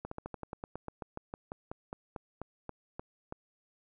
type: slowing click train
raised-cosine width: 1 ms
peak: -25 dBFS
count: 21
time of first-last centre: 0.05-3.324 s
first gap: 64 ms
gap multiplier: 1.09
effects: none